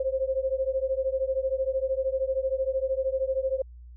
sine beating tone pair, 523.3 / 536.3 Hz, C5 / C5, 0 / +43 cents, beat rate 13 Hz, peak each -27 / -28 dBFS, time 0-3.62 s, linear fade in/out 5 ms, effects added 60 Hz sine -43 dBFS peak until 3.96 s

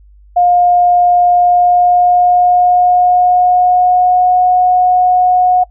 sine tone with pitch glide, 710 to 728.3 Hz, F5 to F#5, +28 to -28 cents, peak -6 dBFS, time 0.36-5.64 s, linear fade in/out 10 ms, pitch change +44 cents, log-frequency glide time 1.32-4.41 s, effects noise-tail reverb RT60 0.1 s tail -21 dB re dry + added 50 Hz sine -39 dBFS peak until 5.7 s

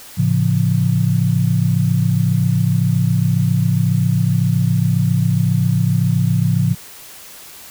sine chord, A augmented, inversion none, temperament just, 110 / 137.5 / 171.88 Hz, A2 / C#3 / E#3, 0 / -14 / -27 cents, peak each -17 dBFS, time 0.17-6.75 s, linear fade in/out 20 ms, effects white hiss -38 dBFS RMS until 7.7 s

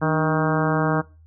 harmonic tone with a mistuned harmonic, 157.5 Hz, D#3, 21 cents sharp, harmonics 1 / 2 / 3 / 4 / 5 / 6 / 7 / 8 / 9 / 10, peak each -22 / -25 / -27 / -28 / -29 / -30 / -30 / -31 / -32 / -32 dBFS, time 0.01-1.02 s, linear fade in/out 20 ms, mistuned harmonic 2, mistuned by -62 cents, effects noise-tail reverb RT60 0.3 s tail -21 dB re dry + added 80 Hz sine -47 dBFS peak until 1.26 s

